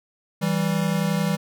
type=tone pair together; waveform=square; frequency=163.4 / 194.58 Hz; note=E3 / G3; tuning=-15 / -13 cents; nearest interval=minor third; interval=302 cents; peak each=-24 dBFS; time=0.41-1.37 s; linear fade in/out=20 ms; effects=none